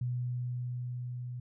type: tone with level ramp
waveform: sine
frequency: 123.47 Hz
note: B2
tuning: in tune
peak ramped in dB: -30 to -37 dBFS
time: 0.01-1.4 s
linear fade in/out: 5 ms
effects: none